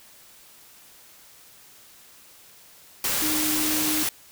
sine tone in noise, 307.2 Hz, D#4, 22 cents flat, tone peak -27 dBFS, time 3.22-4.03 s, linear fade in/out 2 ms, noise white, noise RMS -25 dBFS, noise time 3.04-4.09 s, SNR -5 dB, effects white hiss -51 dBFS RMS until 4.31 s

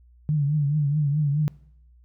sine tone with vibrato, 146.83 Hz, D3, in tune, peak -19 dBFS, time 0.29-1.48 s, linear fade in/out 0 ms, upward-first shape triangle, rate 4.7 Hz, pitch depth 99 cents each way, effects noise-tail reverb RT60 0.7 s tail -22 dB re dry + added 60 Hz sine -51 dBFS peak until 2.04 s

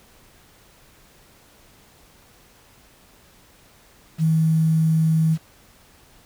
sine tone with quantisation, 160 Hz, D#3, 49 cents sharp, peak -15 dBFS, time 4.18-5.38 s, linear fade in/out 50 ms, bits 7, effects pink hiss -53 dBFS RMS until 6.25 s

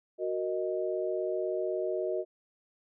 sine chord, D# minor, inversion first, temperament equal, 370 / 466.2 / 622.3 Hz, F#4 / A#4 / D#5, 0 / 0 / 0 cents, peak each -32 / -36 / -33 dBFS, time 0.18-2.25 s, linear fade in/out 50 ms, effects none

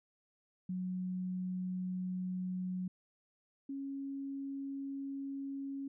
sine tone pair in turn, 183.6 / 275.1 Hz, F#3 / C#4, -13 / -13 cents, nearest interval perfect fifth, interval 700 cents, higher second, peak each -35 / -38 dBFS, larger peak first, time 0.69-2.88 / 3.69-5.88 s, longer neither, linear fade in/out 5 ms, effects none

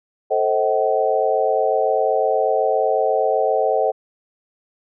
sine chord, A diminished seventh, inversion none, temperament just, 440 / 528 / 633.6 / 760.3 Hz, A4 / C5 / Eb5 / Gb5, 0 / +16 / +31 / +47 cents, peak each -21 dBFS, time 0.3-3.92 s, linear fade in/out 20 ms, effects none

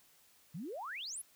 sine exponential sweep, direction up, 142.8 to 11840 Hz, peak -40 dBFS, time 0.54-1.22 s, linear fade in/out 10 ms, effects white hiss -66 dBFS RMS until 1.35 s

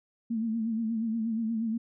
sine tone with vibrato, 225 Hz, A3, 39 cents sharp, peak -27 dBFS, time 0.3-1.78 s, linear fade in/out 10 ms, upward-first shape sine, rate 8.4 Hz, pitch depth 60 cents each way, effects none

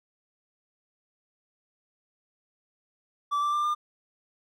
triangle tone with pitch steps, 1160 / 1174.2 / 1188.5 / 1203 Hz, D6 / D6 / D6 / D6, -22 / -1 / +20 / +41 cents, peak -22 dBFS, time 3.31-3.75 s, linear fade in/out 20 ms, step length 110 ms, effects none

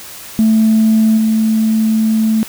sine tone with level steps, 220 Hz, A3, in tune, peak -6 / -9 dBFS, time 0.39-2.43 s, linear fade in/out 0 ms, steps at 1.17 s, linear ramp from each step 10 ms, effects tanh soft clip ceiling -4 dBFS + white hiss -32 dBFS RMS until 2.48 s

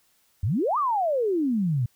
sine exponential two-way sweep, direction up then down, 82.41 to 1244.5 to 113.9 Hz, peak -21 dBFS, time 0.43-1.86 s, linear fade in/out 5 ms, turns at 0.78 s, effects white hiss -65 dBFS RMS until 1.95 s

